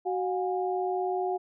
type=tone cluster; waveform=sine; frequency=373.4 / 718 / 818 Hz; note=F#4 / F5 / G#5; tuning=+16 / +48 / -26 cents; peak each=-29 / -30 / -37 dBFS; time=0.05-1.38 s; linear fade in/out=20 ms; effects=none